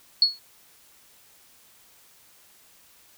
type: tone with exponential decay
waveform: sine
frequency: 4358 Hz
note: C#8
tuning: 30 cents flat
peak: -11 dBFS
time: 0.22-0.39 s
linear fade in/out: 2 ms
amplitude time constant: 36 ms
effects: white hiss -56 dBFS RMS until 3.17 s